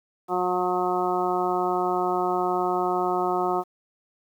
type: harmonic tone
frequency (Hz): 180.9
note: F#3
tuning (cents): -39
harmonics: 1 / 2 / 3 / 4 / 5 / 6 / 7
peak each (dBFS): -36 / -26 / -36 / -26 / -31 / -32 / -31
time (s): 0.28-3.64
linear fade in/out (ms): 50
effects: 9-bit